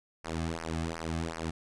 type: tone with flanger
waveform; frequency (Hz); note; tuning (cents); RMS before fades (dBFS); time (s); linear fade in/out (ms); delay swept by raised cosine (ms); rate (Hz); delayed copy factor
sawtooth; 81.8; E2; -13; -35; 0.24-1.51; 10; 0.26 to 2.16; 2.7; -1
effects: resampled to 22050 Hz